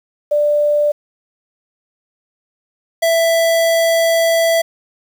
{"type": "tone pair in turn", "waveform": ["sine", "square"], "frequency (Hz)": [590, 662.3], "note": ["D5", "E5"], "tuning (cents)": [8, 8], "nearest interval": "major second", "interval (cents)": 200, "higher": "second", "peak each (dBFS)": [-11, -12], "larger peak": "first", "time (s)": [[0.31, 0.92], [3.02, 4.62]], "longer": "second", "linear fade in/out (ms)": 10, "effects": ["7-bit"]}